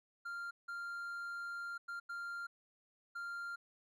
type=tone bursts at uneven times; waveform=triangle; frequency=1393 Hz; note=F6; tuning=5 cents flat; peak=-39 dBFS; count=5; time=0.25-0.51 / 0.68-1.78 / 1.88-2 / 2.09-2.47 / 3.15-3.56 s; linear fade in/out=10 ms; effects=none